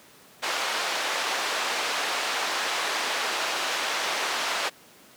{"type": "band-pass noise", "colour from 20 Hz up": "pink", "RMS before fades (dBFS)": -28, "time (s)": [0.42, 4.7], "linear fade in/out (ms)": 20, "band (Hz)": [700, 5200], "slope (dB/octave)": 12, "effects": ["pink hiss -52 dBFS RMS until 5.16 s", "high-pass 200 Hz 12 dB/octave"]}